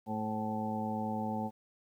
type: harmonic tone with a mistuned harmonic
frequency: 108.8 Hz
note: A2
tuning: 19 cents flat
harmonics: 1 / 2 / 3 / 4 / 5 / 7 / 8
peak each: -43 / -35 / -48 / -46 / -43 / -40 / -40 dBFS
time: 0.06-1.51 s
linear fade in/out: 50 ms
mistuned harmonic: 5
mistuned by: -24 cents
effects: 11-bit

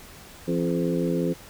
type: harmonic tone with a mistuned harmonic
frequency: 85.5 Hz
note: F2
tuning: 36 cents flat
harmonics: 2 / 3 / 4 / 5 / 6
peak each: -26 / -28 / -29 / -30 / -31 dBFS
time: 0.47-1.34 s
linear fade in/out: 20 ms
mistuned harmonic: 3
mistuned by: +52 cents
effects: pink hiss -46 dBFS RMS until 1.49 s

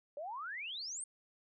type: exponential sweep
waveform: sine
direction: up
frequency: 554.4 to 9040 Hz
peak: -40 dBFS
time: 0.17-1.04 s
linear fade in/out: 2 ms
effects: none

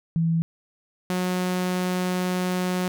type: tone pair in turn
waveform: sine / sawtooth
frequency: 164.81 / 182.04 Hz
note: E3 / F#3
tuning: 0 / -28 cents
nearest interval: major second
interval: 172 cents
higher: second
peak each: -19 dBFS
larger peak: neither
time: 0.16-0.42 / 1.1-2.88 s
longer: second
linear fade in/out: 0 ms
effects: none

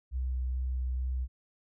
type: tone with vibrato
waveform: sine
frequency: 63.5 Hz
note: B1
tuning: 49 cents sharp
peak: -29 dBFS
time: 0.11-1.28 s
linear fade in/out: 50 ms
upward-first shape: square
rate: 2.3 Hz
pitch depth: 9 cents each way
effects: none

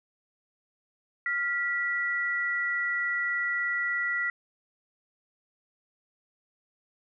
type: tone pair together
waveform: sine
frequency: 1396.9 / 1953.4 Hz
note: F6 / B6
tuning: 0 / -20 cents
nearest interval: tritone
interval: 580 cents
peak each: -32 / -27 dBFS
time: 1.26-4.3 s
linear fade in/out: 2 ms
effects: none

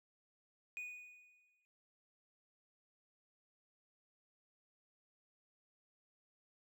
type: tone with exponential decay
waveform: triangle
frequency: 2472 Hz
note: D#7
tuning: 12 cents flat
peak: -39 dBFS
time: 0.77-1.65 s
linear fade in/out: 0 ms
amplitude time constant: 190 ms
effects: none

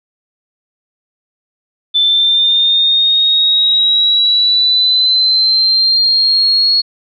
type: linear sweep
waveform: sine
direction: up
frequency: 3520 to 4336 Hz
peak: -8 dBFS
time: 1.94-6.82 s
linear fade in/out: 20 ms
effects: none

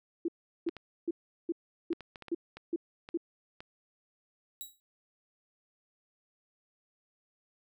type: tone bursts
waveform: sine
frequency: 337.3 Hz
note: E4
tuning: 40 cents sharp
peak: -28 dBFS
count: 8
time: 0.25-3.174 s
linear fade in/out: 5 ms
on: 33 ms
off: 380 ms
type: clicks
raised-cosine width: 0.3 ms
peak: -29 dBFS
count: 10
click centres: 0.688 / 0.767 / 1.929 / 2.007 / 2.158 / 2.223 / 2.283 / 2.57 / 3.089 / 3.605 s
type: tone with exponential decay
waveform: 5% pulse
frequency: 3873 Hz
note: B7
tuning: 35 cents flat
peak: -29 dBFS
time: 4.61-4.8 s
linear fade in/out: 0 ms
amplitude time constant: 40 ms
effects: none

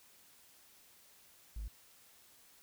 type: tone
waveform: triangle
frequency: 52.9 Hz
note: G#1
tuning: 33 cents sharp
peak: -36 dBFS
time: 1.56-1.68 s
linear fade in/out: 5 ms
effects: tanh soft clip ceiling -34 dBFS + white hiss -63 dBFS RMS until 2.62 s

